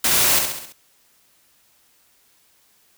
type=noise with echo; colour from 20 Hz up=white; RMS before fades=-18 dBFS; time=0.04-0.39 s; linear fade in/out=5 ms; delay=67 ms; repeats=5; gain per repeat=-5 dB; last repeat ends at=0.725 s; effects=white hiss -59 dBFS RMS until 2.97 s